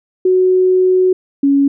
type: tone pair in turn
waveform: sine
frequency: 370 / 279 Hz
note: F#4 / C#4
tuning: 0 / +11 cents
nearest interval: perfect fourth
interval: 489 cents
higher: first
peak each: -8 dBFS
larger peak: neither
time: 0.25-1.13 / 1.43-1.68 s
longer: first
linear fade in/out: 5 ms
effects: none